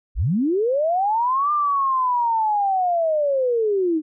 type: linear two-way sweep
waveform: sine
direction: up then down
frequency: 31.4 to 1204 to 300.2 Hz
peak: -17 dBFS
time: 0.15-4.02 s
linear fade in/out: 50 ms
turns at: 1.52 s
effects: none